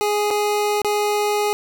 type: tone with dropouts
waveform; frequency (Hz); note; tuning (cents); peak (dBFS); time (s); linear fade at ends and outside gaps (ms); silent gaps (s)
25% pulse; 415.8; G#4; +2; -14; 0.01-1.53; 0; 0.305-0.31 / 0.818-0.847
effects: none